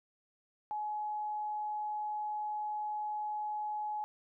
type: tone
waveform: sine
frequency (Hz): 845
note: G#5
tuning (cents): +30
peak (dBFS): -34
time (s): 0.71-4.04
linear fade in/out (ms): 0
effects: none